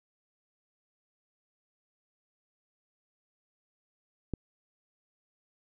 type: click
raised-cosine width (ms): 3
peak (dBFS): -19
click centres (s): 4.337
effects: none